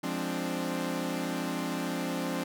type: chord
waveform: sawtooth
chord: D half-diminished seventh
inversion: first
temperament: equal with one note detuned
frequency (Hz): 174.61 / 207.7 / 261.6 / 294.9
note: F3 / Ab3 / C4 / D4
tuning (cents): 0 / 0 / 0 / +7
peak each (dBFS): -32 / -35 / -31 / -32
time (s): 0.03-2.44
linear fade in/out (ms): 10
effects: none